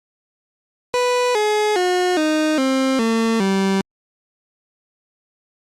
30% pulse tone with pitch steps, 493.9 / 422.6 / 361.6 / 309.3 / 264.7 / 226.5 / 193.75 Hz, B4 / G#4 / F#4 / D#4 / C4 / A#3 / G3, 0 / +30 / -40 / -10 / +20 / -50 / -20 cents, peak -13 dBFS, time 0.94-3.81 s, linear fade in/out 0 ms, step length 410 ms, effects low-pass 8000 Hz 12 dB/octave + Opus 48 kbps

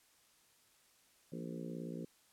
harmonic tone with a mistuned harmonic, 58.1 Hz, A#1, 5 cents flat, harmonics 3 / 4 / 5 / 6 / 7 / 8 / 9, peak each -45 / -47 / -49 / -51 / -52 / -53 / -54 dBFS, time 1.32-2.05 s, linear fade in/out 5 ms, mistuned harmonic 3, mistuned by -66 cents, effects white hiss -69 dBFS RMS until 2.32 s + low-pass 12000 Hz 12 dB/octave

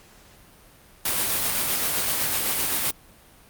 white noise with tremolo, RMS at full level -23 dBFS, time 1.05-2.91 s, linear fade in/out 5 ms, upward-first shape sine, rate 7.8 Hz, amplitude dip 25%, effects pink hiss -52 dBFS RMS until 3.49 s + Opus 48 kbps

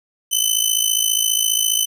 15% pulse tone with amplitude modulation, 3029 Hz, F#7, 40 cents sharp, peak -5 dBFS, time 0.31-1.86 s, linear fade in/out 20 ms, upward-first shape sine, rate 54.8 Hz, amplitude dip 80%, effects none

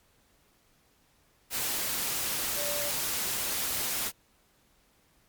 sine tone in noise, 581 Hz, D5, 19 cents flat, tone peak -35 dBFS, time 2.55-2.92 s, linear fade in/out 50 ms, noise white, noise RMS -31 dBFS, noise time 1.5-4.12 s, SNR -7 dB, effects pink hiss -66 dBFS RMS until 5.28 s + MP3 96 kbps

